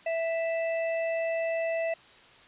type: harmonic tone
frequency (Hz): 659.3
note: E5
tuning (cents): 0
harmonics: 1 / 3 / 4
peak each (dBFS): -27 / -38 / -39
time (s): 0.06-1.94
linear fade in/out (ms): 5
effects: white hiss -54 dBFS RMS until 2.47 s + resampled to 8000 Hz